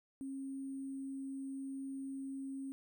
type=tone with sample-and-hold; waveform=sine; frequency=270.4 Hz; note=C#4; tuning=43 cents flat; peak=-40 dBFS; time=0.21-2.72 s; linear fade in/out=0 ms; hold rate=8820 Hz; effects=none

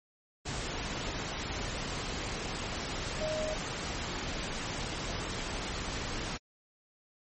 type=tone in noise; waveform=sine; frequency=622.3 Hz; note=D#5; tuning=in tune; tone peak=-32 dBFS; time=3.2-3.55 s; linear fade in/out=20 ms; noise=pink; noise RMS=-36 dBFS; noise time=0.45-6.38 s; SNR=+1 dB; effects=MP3 32 kbps

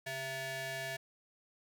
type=ring-modulated tone; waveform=sawtooth; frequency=532 Hz; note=C5; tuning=29 cents sharp; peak=-31 dBFS; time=0.06-0.97 s; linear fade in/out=10 ms; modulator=1200 Hz; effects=none

